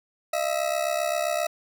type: ring-modulated tone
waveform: 40% pulse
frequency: 647 Hz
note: E5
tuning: 32 cents flat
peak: -20 dBFS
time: 0.33-1.47 s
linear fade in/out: 5 ms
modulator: 33.8 Hz
effects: none